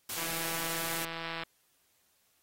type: noise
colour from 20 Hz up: white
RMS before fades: -37 dBFS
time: 0.09-1.05 s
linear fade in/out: 5 ms
type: click train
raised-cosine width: 0.3 ms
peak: -22 dBFS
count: 208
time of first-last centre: 0.18-1.435 s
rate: 165 Hz
effects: white hiss -71 dBFS RMS until 2.42 s + AAC 48 kbps

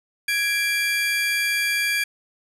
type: tone pair together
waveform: 35% pulse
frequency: 1661.2 / 2359 Hz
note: G#6 / D7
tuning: 0 / +7 cents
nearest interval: tritone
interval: 607 cents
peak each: -23 / -20 dBFS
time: 0.28-2.04 s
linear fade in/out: 5 ms
effects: resampled to 32000 Hz + 8-bit

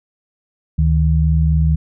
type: tone pair together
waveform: sine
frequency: 73.2 / 157.13 Hz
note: D2 / D#3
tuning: -5 / +17 cents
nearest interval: octave + minor second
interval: 1322 cents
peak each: -13 / -15 dBFS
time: 0.78-1.76 s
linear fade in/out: 10 ms
effects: none

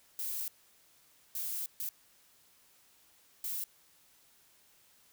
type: noise bursts at uneven times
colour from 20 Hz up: violet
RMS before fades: -37 dBFS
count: 4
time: 0.19-0.48 / 1.35-1.66 / 1.8-1.89 / 3.44-3.64 s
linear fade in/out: 2 ms
effects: white hiss -65 dBFS RMS until 5.12 s

